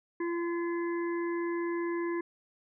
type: harmonic tone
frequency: 341.9 Hz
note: F4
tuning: 37 cents flat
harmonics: 1 / 3 / 5 / 6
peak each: -30 / -40 / -44 / -46 dBFS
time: 0.2-2.21 s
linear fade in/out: 5 ms
effects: none